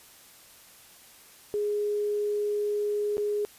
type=tone with dropouts; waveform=sine; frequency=415.3 Hz; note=G#4; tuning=in tune; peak=-25 dBFS; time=1.54-3.45 s; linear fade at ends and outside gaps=0 ms; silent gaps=3.17-3.18 s; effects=white hiss -53 dBFS RMS until 3.58 s + resampled to 32000 Hz